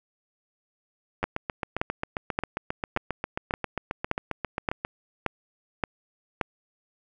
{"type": "two click trains", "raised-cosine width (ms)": 0.5, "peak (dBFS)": [-9, -13], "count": [10, 28], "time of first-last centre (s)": [[1.24, 6.412], [1.23, 4.849]], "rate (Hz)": [1.74, 7.46], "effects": []}